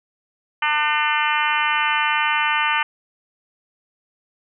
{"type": "harmonic tone", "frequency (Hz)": 300.1, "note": "D4", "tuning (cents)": 38, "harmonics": [3, 4, 5, 6, 7, 8, 9, 10], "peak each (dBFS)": [-23, -24, -25, -26, -26, -27, -28, -28], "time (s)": [0.62, 2.83], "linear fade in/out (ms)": 5, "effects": []}